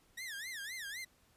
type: tone with vibrato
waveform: sawtooth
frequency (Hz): 1832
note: A#6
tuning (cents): -31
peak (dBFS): -38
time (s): 0.17-1.05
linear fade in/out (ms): 10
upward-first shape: sine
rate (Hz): 3.9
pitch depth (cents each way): 240
effects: pink hiss -69 dBFS RMS until 1.36 s + resampled to 32000 Hz